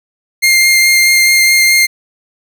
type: tone with vibrato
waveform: sawtooth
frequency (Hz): 2113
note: C7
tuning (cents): +16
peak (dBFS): -3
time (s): 0.42-1.87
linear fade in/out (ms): 20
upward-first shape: sine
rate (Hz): 4.7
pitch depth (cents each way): 9
effects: none

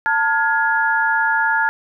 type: tone cluster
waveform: sine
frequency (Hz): 892 / 1419 / 1676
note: A5 / F6 / G#6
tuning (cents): +23 / +27 / +15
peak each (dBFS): -19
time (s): 0.06-1.69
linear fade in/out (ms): 0
effects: none

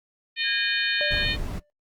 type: harmonic tone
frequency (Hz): 611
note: D#5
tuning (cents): -32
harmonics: 3 / 4 / 5 / 6 / 7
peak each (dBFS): -30 / -27 / -30 / -30 / -32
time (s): 0.36-1.37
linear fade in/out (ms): 50
type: tone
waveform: sine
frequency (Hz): 1636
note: G#6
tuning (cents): -26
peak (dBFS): -28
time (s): 0.43-1.26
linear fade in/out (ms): 50
type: tone with exponential decay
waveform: triangle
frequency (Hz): 591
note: D5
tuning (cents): +11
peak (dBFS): -24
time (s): 1.01-1.7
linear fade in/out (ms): 0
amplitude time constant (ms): 150
type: noise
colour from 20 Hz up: brown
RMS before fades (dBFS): -30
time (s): 1.1-1.6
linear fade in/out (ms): 20
effects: noise-tail reverb RT60 0.1 s tail -17 dB re dry + Opus 48 kbps

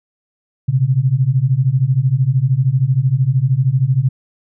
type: beating tone pair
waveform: sine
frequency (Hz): 123.9 / 136.9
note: B2 / C#3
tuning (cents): +6 / -21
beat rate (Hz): 13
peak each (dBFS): -15 / -14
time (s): 0.68-4.09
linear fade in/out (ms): 10
effects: none

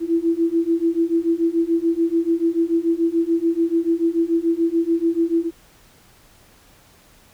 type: beating tone pair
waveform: sine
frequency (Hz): 329.6 / 336.5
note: E4 / E4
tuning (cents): 0 / +36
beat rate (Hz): 6.9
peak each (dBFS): -20 / -19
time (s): 0-5.51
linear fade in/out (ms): 50
effects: pink hiss -52 dBFS RMS until 7.33 s

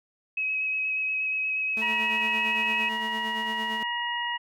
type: tone with vibrato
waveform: sine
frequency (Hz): 2552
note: D#7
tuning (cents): +43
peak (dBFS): -25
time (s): 0.37-2.89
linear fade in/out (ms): 5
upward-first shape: square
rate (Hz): 8.4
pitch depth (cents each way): 10
type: tone with tremolo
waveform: sawtooth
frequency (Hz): 220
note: A3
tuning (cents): 0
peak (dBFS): -30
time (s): 1.77-3.83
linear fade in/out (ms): 0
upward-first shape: sine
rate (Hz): 8.8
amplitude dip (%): 55
type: harmonic tone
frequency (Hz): 956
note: A#5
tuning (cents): +43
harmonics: 1 / 2 / 3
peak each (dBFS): -31 / -31 / -33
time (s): 1.81-4.38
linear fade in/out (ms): 20
effects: none

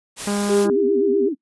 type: noise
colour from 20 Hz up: white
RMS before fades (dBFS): -29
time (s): 0.16-0.68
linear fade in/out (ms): 50
type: harmonic tone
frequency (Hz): 203.6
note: G#3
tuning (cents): -34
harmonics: 1 / 2 / 3 / 4 / 5 / 6 / 7 / 8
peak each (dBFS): -21 / -27 / -31 / -33 / -35 / -37 / -38 / -39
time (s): 0.27-0.7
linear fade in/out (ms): 2
type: tone with pitch glide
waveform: sine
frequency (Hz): 402.1 to 399.3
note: G4 to G4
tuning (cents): +44 to +32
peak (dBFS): -16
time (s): 0.49-1.29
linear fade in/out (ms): 10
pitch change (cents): -12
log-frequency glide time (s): 0.69-1.14
type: tone with vibrato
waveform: sine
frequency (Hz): 290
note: D4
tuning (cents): -22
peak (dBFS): -21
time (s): 0.64-1.35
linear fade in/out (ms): 20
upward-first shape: sine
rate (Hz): 8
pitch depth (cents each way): 280
effects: noise-tail reverb RT60 0.1 s tail -23 dB re dry + resampled to 24000 Hz

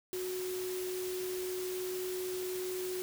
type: tone in noise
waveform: sine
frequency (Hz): 367.9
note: F#4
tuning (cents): -10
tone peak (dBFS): -35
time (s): 0.13-3.02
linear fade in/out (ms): 0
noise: white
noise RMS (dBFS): -44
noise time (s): 0.13-3.02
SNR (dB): +6
effects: none

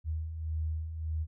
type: beating tone pair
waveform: sine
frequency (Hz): 77.78 / 79.48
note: D#2 / D#2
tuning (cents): 0 / +37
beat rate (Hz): 1.7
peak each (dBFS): -40 / -32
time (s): 0.04-1.27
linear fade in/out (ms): 50
effects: none

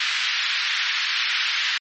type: band-pass noise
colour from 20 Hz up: pink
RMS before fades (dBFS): -24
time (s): 0-1.78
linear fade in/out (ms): 5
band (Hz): 1600 to 4500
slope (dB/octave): 24
effects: MP3 32 kbps

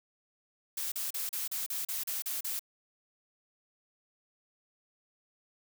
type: noise bursts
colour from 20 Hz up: blue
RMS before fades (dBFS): -35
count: 10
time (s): 0.77-2.594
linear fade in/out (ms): 5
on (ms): 150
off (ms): 36
effects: none

